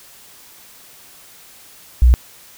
sine tone, 61.1 Hz, B1, 18 cents flat, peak -6 dBFS, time 2.02-2.14 s, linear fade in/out 0 ms, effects white hiss -44 dBFS RMS until 2.57 s

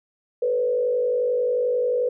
sine tone with frequency modulation, 493.9 Hz, B4, in tune, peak -19 dBFS, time 0.42-2.09 s, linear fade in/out 5 ms, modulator 51.3 Hz, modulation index 0.69, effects none

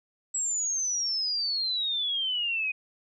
sine exponential sweep, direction down, 7790 to 2483 Hz, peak -26 dBFS, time 0.34-2.72 s, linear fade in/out 10 ms, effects none

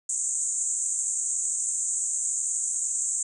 pink band-pass noise, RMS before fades -28 dBFS, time 0.09-3.23 s, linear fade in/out 5 ms, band 6700 to 8500 Hz, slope 96 dB/octave, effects none

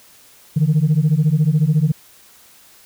sine beating tone pair, 146.83 / 160.83 Hz, D3 / E3, 0 / -42 cents, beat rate 14 Hz, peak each -14 dBFS, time 0.56-1.92 s, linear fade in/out 10 ms, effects tanh soft clip ceiling -8 dBFS + white hiss -48 dBFS RMS until 2.85 s

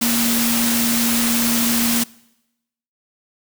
sine tone in noise, 234.1 Hz, A#3, 8 cents sharp, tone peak -19 dBFS, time 0.01-2.04 s, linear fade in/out 10 ms, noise white, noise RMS -20 dBFS, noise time 0.01-2.04 s, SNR -2 dB, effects noise-tail reverb RT60 0.9 s tail -23 dB re dry

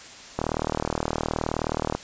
click train, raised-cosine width 1 ms, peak -10 dBFS, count 62, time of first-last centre 0.39-1.95 s, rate 39.1 Hz, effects white hiss -43 dBFS RMS until 2.03 s + resampled to 16000 Hz

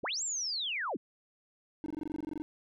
sine linear two-way sweep, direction up then down, 32.7 to 7690 to 143.2 Hz, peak -32 dBFS, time 0.03-0.97 s, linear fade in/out 10 ms, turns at 0.23 s
triangle tone bursts, 306.2 Hz, D#4, 28 cents flat, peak -32 dBFS, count 14, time 1.84-2.42 s, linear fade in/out 0 ms, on 21 ms, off 22 ms
effects none

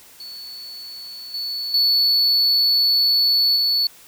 triangle tone with level steps, 4438 Hz, C#8, 1 cent sharp, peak -32 / -23 / -13 / -15 dBFS, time 0.2-3.87 s, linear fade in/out 2 ms, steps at 1.34 / 1.74 / 3.56 s, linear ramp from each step 2 ms, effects white hiss -47 dBFS RMS until 4.07 s

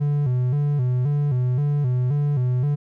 triangle tone with vibrato, 135 Hz, C#3, 45 cents flat, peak -16 dBFS, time 0-2.76 s, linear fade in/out 20 ms, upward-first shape square, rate 1.9 Hz, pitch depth 130 cents each way, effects none

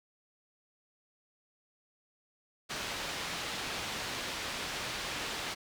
white low-pass noise, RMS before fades -38 dBFS, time 2.69-5.55 s, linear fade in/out 20 ms, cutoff 4000 Hz, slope 12 dB/octave, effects none

